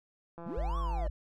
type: click train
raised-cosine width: 1 ms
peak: -32 dBFS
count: 117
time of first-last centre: 0.38-1.066 s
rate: 169 Hz
type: linear two-way sweep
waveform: triangle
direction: up then down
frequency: 147.2 to 1162 to 573 Hz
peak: -35 dBFS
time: 0.46-1.08 s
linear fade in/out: 5 ms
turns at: 0.78 s
type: tone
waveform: sine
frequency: 50.7 Hz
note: G#1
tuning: 41 cents flat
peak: -30 dBFS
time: 0.57-1.1 s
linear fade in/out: 5 ms
effects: none